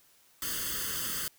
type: noise with comb filter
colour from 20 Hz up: white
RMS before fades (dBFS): -34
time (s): 0.42-1.28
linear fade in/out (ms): 2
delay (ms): 0.63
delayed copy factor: +1
effects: white hiss -63 dBFS RMS until 1.38 s